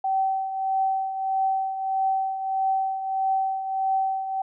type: tone with tremolo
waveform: sine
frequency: 769 Hz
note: G5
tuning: 33 cents flat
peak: -19 dBFS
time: 0.04-4.42 s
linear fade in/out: 5 ms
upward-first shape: triangle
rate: 1.6 Hz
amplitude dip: 65%
effects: none